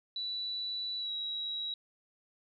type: tone with pitch glide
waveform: sine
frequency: 3954 to 3864 Hz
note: B7 to B7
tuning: +1 to -39 cents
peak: -34 dBFS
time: 0.16-1.74 s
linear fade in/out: 2 ms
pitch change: -40 cents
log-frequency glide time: 0.98-1.11 s
effects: none